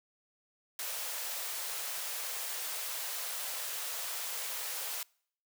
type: high-pass noise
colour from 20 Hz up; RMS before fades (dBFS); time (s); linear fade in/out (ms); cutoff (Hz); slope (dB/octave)
white; -38; 0.79-5.03; 2; 450; 48
effects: noise-tail reverb RT60 0.6 s tail -26 dB re dry